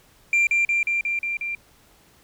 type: tone with echo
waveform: sine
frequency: 2373 Hz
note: D7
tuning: 17 cents sharp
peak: -13 dBFS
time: 0.33-0.47 s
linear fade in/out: 2 ms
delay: 180 ms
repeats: 6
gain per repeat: -2 dB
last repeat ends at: 1.55 s
effects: tanh soft clip ceiling -15 dBFS + pink hiss -56 dBFS RMS until 2.23 s